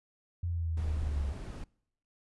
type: linear sweep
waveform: sine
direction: down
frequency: 87.6 to 68.3 Hz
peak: -30 dBFS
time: 0.43-1.33 s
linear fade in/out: 5 ms
type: noise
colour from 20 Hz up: brown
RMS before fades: -40 dBFS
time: 0.77-1.64 s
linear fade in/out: 2 ms
effects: noise-tail reverb RT60 0.7 s tail -25 dB re dry + resampled to 24000 Hz